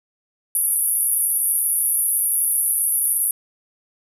white band-pass noise, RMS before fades -20 dBFS, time 0.55-3.31 s, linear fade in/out 2 ms, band 9800 to 12000 Hz, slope 96 dB/octave, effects none

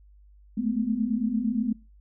sine tone cluster, 213.3 / 222.1 / 251.6 Hz, G#3 / A3 / B3, +46 / +16 / +32 cents, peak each -28 dBFS, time 0.57-1.73 s, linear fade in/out 10 ms, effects noise-tail reverb RT60 0.3 s tail -23 dB re dry + added 50 Hz sine -51 dBFS peak until 2 s

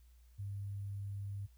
sine tone with sample-and-hold, 100 Hz, G2, 35 cents sharp, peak -39 dBFS, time 0.38-1.47 s, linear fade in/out 20 ms, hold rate 11025 Hz, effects added 60 Hz sine -59 dBFS peak until 1.57 s + white hiss -75 dBFS RMS until 1.57 s

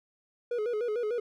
triangle tone with vibrato, 452.1 Hz, A4, 47 cents sharp, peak -26 dBFS, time 0.51-1.2 s, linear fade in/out 5 ms, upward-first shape square, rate 6.7 Hz, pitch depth 110 cents each way, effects none

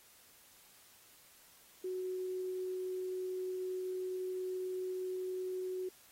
sine tone with quantisation, 370 Hz, F#4, in tune, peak -36 dBFS, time 1.84-5.89 s, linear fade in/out 5 ms, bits 11, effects white hiss -62 dBFS RMS until 6.11 s + AAC 48 kbps

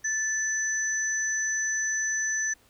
sine tone pair together, 1751 / 6020 Hz, A6 / F#8, -9 / +29 cents, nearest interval octave + major sixth, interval 2138 cents, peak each -28 dBFS, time 0.04-2.54 s, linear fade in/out 10 ms, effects pink hiss -61 dBFS RMS until 2.69 s

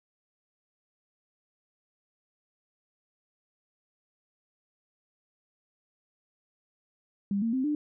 sine tone with pitch steps, 200 / 228.4 / 260.9 / 297.9 Hz, G3 / A#3 / C4 / D4, +35 / -35 / -5 / +25 cents, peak -25 dBFS, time 7.31-7.75 s, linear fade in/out 2 ms, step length 110 ms, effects none

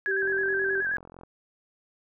sine tone with vibrato, 1619 Hz, G#6, 45 cents flat, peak -25 dBFS, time 0.06-0.97 s, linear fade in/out 0 ms, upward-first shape square, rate 9.4 Hz, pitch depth 56 cents each way
sine tone, 387.8 Hz, G4, 19 cents flat, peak -28 dBFS, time 0.07-0.82 s, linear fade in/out 20 ms
click train, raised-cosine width 1 ms, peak -32 dBFS, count 45, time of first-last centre 0.23-1.235 s, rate 43.8 Hz
effects none

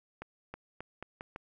accelerating click train, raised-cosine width 0.5 ms, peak -26 dBFS, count 6, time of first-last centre 0.22-1.361 s, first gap 320 ms, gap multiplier 0.83, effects none

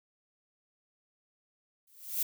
violet noise with exponential growth, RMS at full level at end -27 dBFS, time 1.87-2.23 s, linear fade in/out 5 ms, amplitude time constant 78 ms, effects none

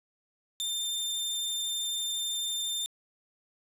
sawtooth tone, 3594 Hz, A7, 36 cents sharp, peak -27 dBFS, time 0.6-2.86 s, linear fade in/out 0 ms, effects resampled to 32000 Hz + 9-bit

